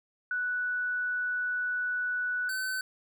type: tone pair in turn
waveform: sine / square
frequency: 1480 / 1521.6 Hz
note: F#6 / F#6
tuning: 0 / +48 cents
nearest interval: unison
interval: 48 cents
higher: second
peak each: -28 / -31 dBFS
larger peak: first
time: 0.31-2.49 / 2.49-2.81 s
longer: first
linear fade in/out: 2 ms
effects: none